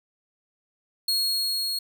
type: tone with level ramp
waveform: 40% pulse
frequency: 4301 Hz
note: C8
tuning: 47 cents sharp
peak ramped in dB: -20 to -25 dBFS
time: 1.08-1.79 s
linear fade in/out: 5 ms
effects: none